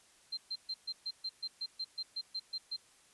sine tone bursts, 4146 Hz, C8, 17 cents flat, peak -35 dBFS, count 14, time 0.32-2.766 s, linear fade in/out 10 ms, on 54 ms, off 130 ms, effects white hiss -64 dBFS RMS until 3.13 s + resampled to 24000 Hz

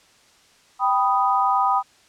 sine chord, G augmented, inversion none, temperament equal, 784 / 987.8 / 1244.5 Hz, G5 / B5 / D#6, 0 / 0 / 0 cents, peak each -21 dBFS, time 0.79-1.83 s, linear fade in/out 50 ms, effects white hiss -55 dBFS RMS until 2.08 s + low-pass 7000 Hz 12 dB/octave

